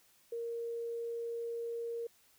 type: tone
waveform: sine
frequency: 466.2 Hz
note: A#4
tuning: in tune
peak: -36 dBFS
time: 0.32-2.07 s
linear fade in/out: 5 ms
effects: white hiss -67 dBFS RMS until 2.38 s